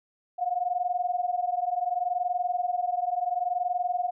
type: tone pair together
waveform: sine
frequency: 707 / 727.7 Hz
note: F5 / F#5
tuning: +21 / -29 cents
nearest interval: unison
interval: 50 cents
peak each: -28 dBFS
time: 0.38-4.11 s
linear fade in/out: 20 ms
effects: none

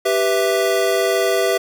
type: chord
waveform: square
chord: E minor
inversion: first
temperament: equal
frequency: 392 / 493.9 / 659.3 Hz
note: G4 / B4 / E5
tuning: 0 / 0 / 0 cents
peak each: -20 / -22 / -20 dBFS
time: 0.05-1.58 s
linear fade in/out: 10 ms
effects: none

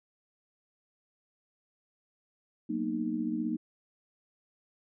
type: chord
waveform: sine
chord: B major seventh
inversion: second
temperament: just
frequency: 185.21 / 231.5 / 246.9 / 308.7 Hz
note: F#3 / A#3 / B3 / D#4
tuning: +2 / -12 / 0 / -14 cents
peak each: -39 / -33 / -39 / -33 dBFS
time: 2.69-3.57 s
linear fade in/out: 10 ms
effects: none

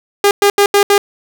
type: tone bursts at uneven times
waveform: sawtooth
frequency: 404.5 Hz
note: G#4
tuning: 46 cents flat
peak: -3 dBFS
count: 5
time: 0.24-0.31 / 0.42-0.5 / 0.58-0.66 / 0.74-0.83 / 0.9-0.98 s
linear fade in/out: 2 ms
effects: none

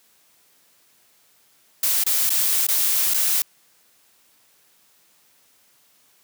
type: noise with dropouts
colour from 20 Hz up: blue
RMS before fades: -20 dBFS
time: 1.83-3.42 s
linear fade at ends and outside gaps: 2 ms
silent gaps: 2.038-2.064 / 2.294-2.303 / 2.668-2.686 / 3.137-3.144 s
effects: white hiss -59 dBFS RMS until 6.23 s + high-pass 100 Hz 12 dB/octave

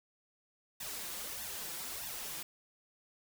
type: noise with flanger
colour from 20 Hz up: white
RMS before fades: -42 dBFS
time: 0.8-2.43 s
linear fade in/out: 5 ms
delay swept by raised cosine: 1.1 to 6 ms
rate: 1.6 Hz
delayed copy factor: +0.95
effects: none

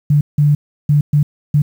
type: tone bursts at uneven times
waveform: sine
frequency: 146.83 Hz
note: D3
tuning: in tune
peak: -8 dBFS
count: 5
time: 0.1-0.21 / 0.38-0.55 / 0.89-1.01 / 1.13-1.23 / 1.54-1.62 s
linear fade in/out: 5 ms
effects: 7-bit

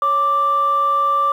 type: tone pair together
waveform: sine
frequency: 554.4 / 1174 Hz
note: C#5 / D6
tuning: 0 / -1 cents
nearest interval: octave + minor second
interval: 1299 cents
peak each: -25 / -13 dBFS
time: 0.02-1.32 s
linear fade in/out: 2 ms
effects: tanh soft clip ceiling -9 dBFS + 8-bit

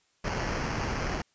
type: noise with sample-and-hold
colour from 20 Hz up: pink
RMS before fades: -31 dBFS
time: 0.24-1.22 s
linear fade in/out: 5 ms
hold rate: 3675 Hz
effects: white hiss -69 dBFS RMS until 1.34 s + resampled to 16000 Hz

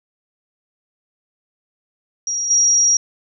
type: tone with level steps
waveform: sine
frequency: 5690 Hz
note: F8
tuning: 31 cents sharp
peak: -19 / -11 dBFS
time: 2.27-2.97 s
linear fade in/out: 2 ms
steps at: 2.5 s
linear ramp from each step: 10 ms
effects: none

